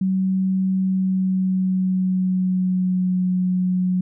sine tone with pitch glide, 189 to 182.98 Hz, F#3 to F#3, +37 to -19 cents, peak -17 dBFS, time 0.01-4.01 s, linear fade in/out 5 ms, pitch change -56 cents, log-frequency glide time 0.76-3.25 s, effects none

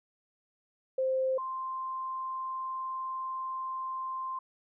sine tone pair in turn, 523.3 / 1046.6 Hz, C5 / C6, 0 / 0 cents, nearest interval octave, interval 1200 cents, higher second, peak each -26 / -33 dBFS, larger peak first, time 0.98-1.38 / 1.38-4.39 s, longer second, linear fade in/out 5 ms, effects none

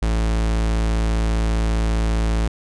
45% pulse tone, 55 Hz, A1, in tune, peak -17 dBFS, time 0.02-2.48 s, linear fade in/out 5 ms, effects resampled to 22050 Hz

